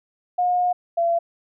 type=tone pair in turn; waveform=sine; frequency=718 / 679.3 Hz; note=F5 / F5; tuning=+48 / -48 cents; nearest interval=minor second; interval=96 cents; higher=first; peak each=-17 dBFS; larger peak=neither; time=0.38-0.73 / 0.97-1.19 s; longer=first; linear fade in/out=10 ms; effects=none